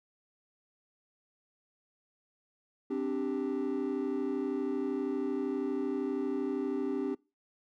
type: chord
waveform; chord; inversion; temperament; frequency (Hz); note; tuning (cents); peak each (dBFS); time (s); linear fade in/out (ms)
triangle; C suspended second; none; just; 261.6 / 294.3 / 392.4; C4 / D4 / G4; 0 / +4 / +2; -32; 2.9-7.15; 10
effects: noise-tail reverb RT60 0.3 s tail -25 dB re dry + tanh soft clip ceiling -22 dBFS